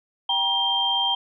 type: tone cluster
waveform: sine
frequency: 784 / 954 / 3174 Hz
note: G5 / A#5 / G7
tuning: 0 / +40 / +21 cents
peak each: -28 / -27 / -21 dBFS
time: 0.29-1.15 s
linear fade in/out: 5 ms
effects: none